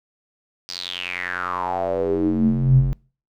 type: tone with band-pass filter sweep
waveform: square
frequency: 45 Hz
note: F#1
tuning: 47 cents flat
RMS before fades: -21 dBFS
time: 0.69-2.93 s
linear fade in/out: 0 ms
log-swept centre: 5000 to 96 Hz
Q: 7
effects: noise-tail reverb RT60 0.4 s tail -26 dB re dry